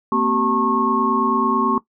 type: tone cluster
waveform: sine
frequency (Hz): 229.3 / 258.4 / 384.5 / 896 / 1089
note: A#3 / C4 / G4 / A5 / C#6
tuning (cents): -28 / -21 / -33 / +31 / -31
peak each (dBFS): -22 / -24 / -24 / -26 / -19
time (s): 0.12-1.78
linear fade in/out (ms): 2
effects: noise-tail reverb RT60 0.1 s tail -17 dB re dry